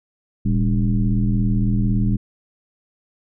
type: tone with frequency modulation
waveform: sine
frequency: 116.8 Hz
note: A#2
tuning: 4 cents sharp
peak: -15 dBFS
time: 0.45-2.17 s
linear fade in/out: 10 ms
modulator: 83.8 Hz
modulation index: 1.4
effects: none